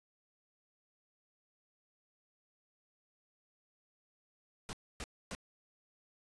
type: noise bursts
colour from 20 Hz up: pink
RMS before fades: -42 dBFS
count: 3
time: 4.69-5.35 s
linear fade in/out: 0 ms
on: 40 ms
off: 270 ms
effects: resampled to 22050 Hz